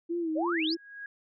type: tone with vibrato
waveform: sine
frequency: 329.8 Hz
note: E4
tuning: 1 cent sharp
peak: -28 dBFS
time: 0.09-0.77 s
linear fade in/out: 20 ms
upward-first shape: sine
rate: 3.1 Hz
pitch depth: 87 cents each way
type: exponential sweep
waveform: sine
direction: up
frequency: 502 to 5510 Hz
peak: -29 dBFS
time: 0.35-0.75 s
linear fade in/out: 20 ms
type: tone with exponential growth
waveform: sine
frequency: 1647 Hz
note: G#6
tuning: 15 cents flat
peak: -36 dBFS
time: 0.41-1.06 s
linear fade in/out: 2 ms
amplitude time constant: 140 ms
effects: none